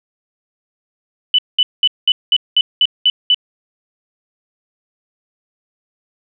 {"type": "tone bursts", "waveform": "sine", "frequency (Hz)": 2986, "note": "F#7", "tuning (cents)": 15, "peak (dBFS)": -8, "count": 9, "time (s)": [1.34, 3.345], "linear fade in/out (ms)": 2, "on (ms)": 45, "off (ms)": 200, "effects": []}